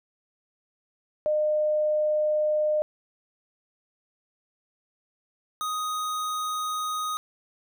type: tone pair in turn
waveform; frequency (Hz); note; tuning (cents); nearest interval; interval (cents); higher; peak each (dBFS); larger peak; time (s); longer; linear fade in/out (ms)
sine / square; 608 / 1248; D#5 / D#6; -40 / +5; octave; 1245; second; -21 / -28; first; 1.26-2.82 / 5.61-7.17; neither; 0
effects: none